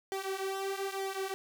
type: tone with flanger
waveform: sawtooth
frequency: 388 Hz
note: G4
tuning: 18 cents flat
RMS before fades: -36 dBFS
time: 0.12-1.34 s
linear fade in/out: 0 ms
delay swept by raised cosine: 1.8 to 7.3 ms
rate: 1.1 Hz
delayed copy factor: -0.8
effects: none